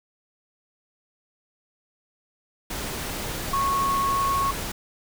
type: tone in noise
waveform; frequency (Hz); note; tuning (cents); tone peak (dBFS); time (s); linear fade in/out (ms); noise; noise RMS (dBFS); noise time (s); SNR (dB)
sine; 1101; C#6; -12; -21; 3.53-4.51; 5; pink; -31; 2.7-4.72; +7
effects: none